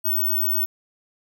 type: tone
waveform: sine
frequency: 15804 Hz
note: B9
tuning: in tune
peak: -19 dBFS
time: 0.04-0.66 s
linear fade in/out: 20 ms
effects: none